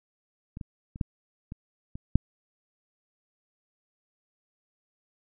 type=clicks; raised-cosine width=5 ms; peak=-26 / -24 / -28 / -14 / -25 / -25 / -6 dBFS; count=7; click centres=0.571 / 0.612 / 0.959 / 1.012 / 1.521 / 1.955 / 2.156 s; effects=none